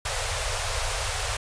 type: band-stop noise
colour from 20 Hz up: pink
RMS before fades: -28 dBFS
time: 0.05-1.37 s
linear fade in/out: 5 ms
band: 110 to 470 Hz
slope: 48 dB/octave
effects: resampled to 22050 Hz